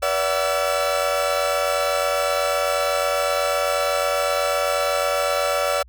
40% pulse tone cluster, 483 / 574 / 662 / 750 / 1340 Hz, B4 / D5 / E5 / F#5 / E6, -39 / -40 / +7 / +23 / +28 cents, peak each -30 / -21 / -28 / -28 / -25 dBFS, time 0.02-5.83 s, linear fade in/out 10 ms, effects added 60 Hz sine -45 dBFS peak until 5.88 s

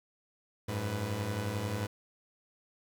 sawtooth tone cluster, 95.2 / 106.5 / 496.3 Hz, F#2 / G#2 / B4, +50 / +44 / +8 cents, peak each -35 / -30 / -37 dBFS, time 0.68-1.87 s, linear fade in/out 10 ms, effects none

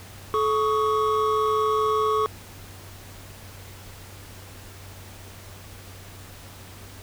triangle tone cluster, 432 / 1115 / 1251 Hz, A4 / C#6 / D#6, -32 / +10 / +9 cents, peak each -21 / -21 / -29 dBFS, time 0.34-2.26 s, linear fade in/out 0 ms, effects added 95 Hz sine -44 dBFS peak until 7.02 s + pink hiss -45 dBFS RMS until 7.02 s

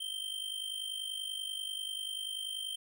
square tone with amplitude modulation, 3136 Hz, G7, in tune, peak -34 dBFS, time 0-2.76 s, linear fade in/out 10 ms, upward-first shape sine, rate 50.3 Hz, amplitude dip 70%, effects none

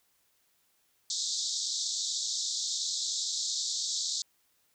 pink band-pass noise, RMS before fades -33 dBFS, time 1.1-4.22 s, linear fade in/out 2 ms, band 3600 to 7700 Hz, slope 96 dB/octave, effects white hiss -71 dBFS RMS until 4.74 s

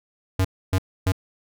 square tone bursts, 93.9 Hz, F#2, 26 cents sharp, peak -18 dBFS, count 3, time 0.39-1.121 s, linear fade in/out 5 ms, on 57 ms, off 280 ms, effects none

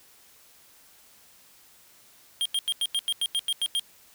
square tone bursts, 3214 Hz, G7, 43 cents sharp, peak -24 dBFS, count 11, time 2.41-3.795 s, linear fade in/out 0 ms, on 45 ms, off 89 ms, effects white hiss -56 dBFS RMS until 4.14 s

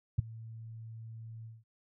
sine tone with ADSR envelope, 112.7 Hz, A2, 42 cents sharp, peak -20 dBFS, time 0.18-1.64 s, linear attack 11 ms, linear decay 11 ms, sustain -23 dB, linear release 190 ms, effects none

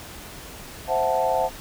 sine chord, F# half-diminished seventh, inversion second, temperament equal, 523.3 / 659.3 / 740 / 880 Hz, C5 / E5 / F#5 / A5, 0 / 0 / 0 / 0 cents, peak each -25 dBFS, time 0.87-1.5 s, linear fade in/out 50 ms, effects pink hiss -40 dBFS RMS until 1.6 s

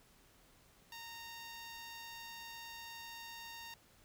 10% pulse tone, 924 Hz, A#5, 16 cents flat, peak -39 dBFS, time 0.92-3.74 s, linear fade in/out 2 ms, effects pink hiss -66 dBFS RMS until 4.04 s

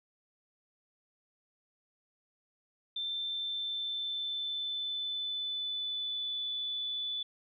sine tone with pitch glide, 3558 to 3477 Hz, A7 to A7, +19 to -21 cents, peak -33 dBFS, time 2.96-7.23 s, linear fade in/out 5 ms, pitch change -40 cents, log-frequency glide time 3.25-6.42 s, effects none

